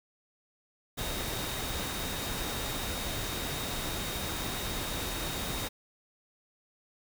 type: tone in noise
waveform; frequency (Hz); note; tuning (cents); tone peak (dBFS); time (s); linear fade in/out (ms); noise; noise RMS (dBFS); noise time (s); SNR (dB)
sine; 3729; A#7; 0; -42; 0.97-5.69; 20; pink; -35; 0.97-5.69; -10
effects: none